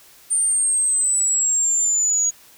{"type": "exponential sweep", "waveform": "sine", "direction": "down", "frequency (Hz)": [9000, 6710], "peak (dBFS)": -16, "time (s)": [0.3, 2.31], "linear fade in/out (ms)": 20, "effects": ["white hiss -49 dBFS RMS until 2.57 s"]}